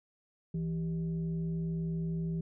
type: tone with frequency modulation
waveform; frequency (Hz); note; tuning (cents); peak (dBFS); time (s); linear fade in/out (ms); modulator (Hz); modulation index
sine; 164.81; E3; 0; -31; 0.54-2.41; 5; 228; 0.41
effects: none